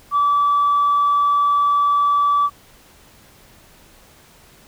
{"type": "tone", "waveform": "sine", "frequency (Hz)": 1154, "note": "D6", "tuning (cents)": -31, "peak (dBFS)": -12, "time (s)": [0.11, 2.5], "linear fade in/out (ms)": 50, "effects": ["tanh soft clip ceiling -10 dBFS", "pink hiss -49 dBFS RMS until 4.67 s"]}